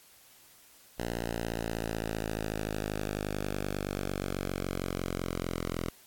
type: linear sweep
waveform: 5% pulse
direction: down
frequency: 58.4 to 42.28 Hz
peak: -21 dBFS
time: 0.98-5.9 s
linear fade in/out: 10 ms
effects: white hiss -58 dBFS RMS until 6.06 s + AAC 64 kbps